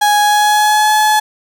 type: tone with pitch glide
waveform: 35% pulse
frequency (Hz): 830.6 to 854.9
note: G#5 to G#5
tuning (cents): 0 to +50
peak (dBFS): -7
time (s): 0.01-1.2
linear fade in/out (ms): 10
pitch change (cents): +50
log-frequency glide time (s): 0.21-0.94
effects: none